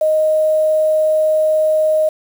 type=tone with quantisation; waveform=sine; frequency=622.3 Hz; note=D#5; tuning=in tune; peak=-11 dBFS; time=0.01-2.09 s; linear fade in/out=5 ms; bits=6; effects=none

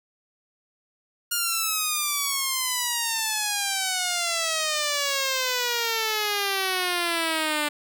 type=exponential sweep; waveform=5% pulse; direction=down; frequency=1425 to 293.7 Hz; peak=-12 dBFS; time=1.31-7.69 s; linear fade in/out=10 ms; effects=none

